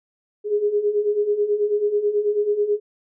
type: beating tone pair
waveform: sine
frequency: 408.4 / 417.6 Hz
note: G#4 / G#4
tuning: -29 / +10 cents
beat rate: 9.2 Hz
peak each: -24 / -19 dBFS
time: 0.44-2.8 s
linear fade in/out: 50 ms
effects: none